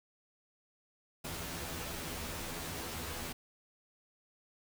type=noise with comb filter; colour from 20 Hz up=pink; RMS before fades=-41 dBFS; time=1.24-3.33 s; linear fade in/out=10 ms; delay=12 ms; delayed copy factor=+0.8; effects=none